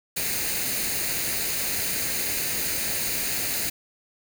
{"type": "noise with comb filter", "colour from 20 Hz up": "white", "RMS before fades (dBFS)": -27, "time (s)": [0.16, 3.7], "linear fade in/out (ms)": 10, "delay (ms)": 0.45, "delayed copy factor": 0.55, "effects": []}